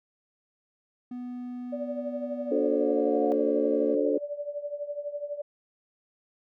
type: tone with pitch glide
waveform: triangle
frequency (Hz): 246.9 to 230.4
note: B3 to A#3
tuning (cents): 0 to -20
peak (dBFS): -32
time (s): 1.11-3.95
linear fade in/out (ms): 5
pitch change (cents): -120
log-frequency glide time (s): 2.43-3.22
type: tone with tremolo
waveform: sine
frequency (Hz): 582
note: D5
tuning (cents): -16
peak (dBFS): -28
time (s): 1.72-5.42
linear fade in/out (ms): 10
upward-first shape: triangle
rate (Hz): 12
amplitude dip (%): 85
type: tone with exponential growth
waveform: sine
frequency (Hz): 720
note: F#5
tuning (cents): -47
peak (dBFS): -29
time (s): 1.98-3.32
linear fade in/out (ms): 0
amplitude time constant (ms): 290
type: chord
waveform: sine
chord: D dominant seventh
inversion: none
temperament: just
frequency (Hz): 293.7 / 367.1 / 440.5 / 528.6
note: D4 / F#4 / A4 / C5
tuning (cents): 0 / -14 / +2 / +18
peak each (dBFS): -28 / -33 / -27 / -28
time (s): 2.51-4.18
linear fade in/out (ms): 5
effects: none